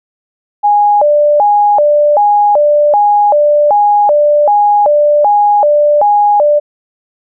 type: tone with vibrato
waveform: sine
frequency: 698.5 Hz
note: F5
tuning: in tune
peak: -5 dBFS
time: 0.63-6.6 s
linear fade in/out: 20 ms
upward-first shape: square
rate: 1.3 Hz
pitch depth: 290 cents each way
effects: none